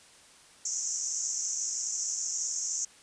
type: band-pass noise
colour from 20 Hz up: pink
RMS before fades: -33 dBFS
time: 0.65-2.85 s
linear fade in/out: 5 ms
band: 5700 to 7400 Hz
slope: 96 dB/octave
effects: white hiss -56 dBFS RMS until 3.02 s + resampled to 22050 Hz